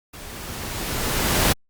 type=noise with level ramp; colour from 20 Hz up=pink; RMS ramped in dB=-39 to -17 dBFS; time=0.13-1.53 s; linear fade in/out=10 ms; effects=Opus 48 kbps